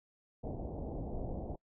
pink low-pass noise, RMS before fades -40 dBFS, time 0.43-1.56 s, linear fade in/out 10 ms, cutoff 770 Hz, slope 48 dB/octave, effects noise-tail reverb RT60 0.1 s tail -24 dB re dry

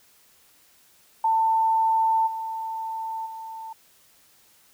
sine tone with level steps, 893 Hz, A5, 25 cents sharp, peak -18 / -28 / -34 dBFS, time 1.24-3.73 s, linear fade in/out 5 ms, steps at 2.26 / 3.25 s, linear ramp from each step 20 ms, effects white hiss -58 dBFS RMS until 4.73 s

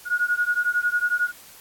sine beating tone pair, 1441 / 1452 Hz, F#6 / F#6, -46 / -33 cents, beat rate 11 Hz, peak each -23 dBFS, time 0.05-1.32 s, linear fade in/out 50 ms, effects white hiss -47 dBFS RMS until 1.6 s + AAC 64 kbps

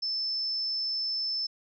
sine tone, 5274 Hz, E8, in tune, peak -28 dBFS, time 0.02-1.47 s, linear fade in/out 10 ms, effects none

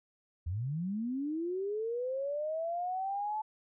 sine linear sweep, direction up, 77.1 to 871 Hz, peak -32 dBFS, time 0.46-3.42 s, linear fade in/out 10 ms, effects none

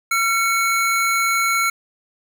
square tone pair together, 1362.8 / 2217 Hz, F6 / C#7, -43 / 0 cents, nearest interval minor sixth, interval 843 cents, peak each -20 dBFS, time 0.11-1.7 s, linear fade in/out 5 ms, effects none

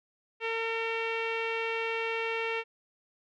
sawtooth tone with low-pass filter, 454 Hz, A#4, 46 cents flat, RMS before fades -32 dBFS, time 0.4-2.64 s, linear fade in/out 50 ms, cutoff 2600 Hz, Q 4.7, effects none

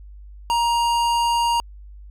sine tone with hard clipping, 940 Hz, A#5, 14 cents sharp, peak -19 dBFS, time 0.5-1.6 s, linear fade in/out 0 ms, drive 16 dB, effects added 50 Hz sine -38 dBFS peak until 2.1 s

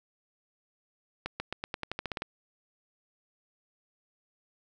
accelerating click train, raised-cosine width 0.3 ms, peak -17 dBFS, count 12, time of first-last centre 1.26-2.221 s, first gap 140 ms, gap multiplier 0.9, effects none

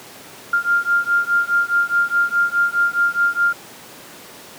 sine beating tone pair, 1396.9 / 1401.7 Hz, F6 / F6, 0 / +6 cents, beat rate 4.8 Hz, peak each -18 dBFS, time 0.53-3.53 s, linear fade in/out 5 ms, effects pink hiss -39 dBFS RMS until 4.58 s + high-pass 200 Hz 12 dB/octave

